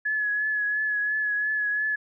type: tone with vibrato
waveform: sine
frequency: 1699 Hz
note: G#6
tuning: 39 cents sharp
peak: -23 dBFS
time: 0.05-1.96 s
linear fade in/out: 10 ms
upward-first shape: triangle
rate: 2.9 Hz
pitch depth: 33 cents each way
effects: none